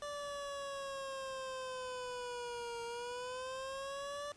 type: linear two-way sweep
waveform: 25% pulse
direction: down then up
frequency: 585 to 466.2 to 585 Hz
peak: -37 dBFS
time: 0.02-4.32 s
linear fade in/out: 2 ms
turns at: 2.83 s
effects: pink hiss -62 dBFS RMS until 4.36 s + resampled to 22050 Hz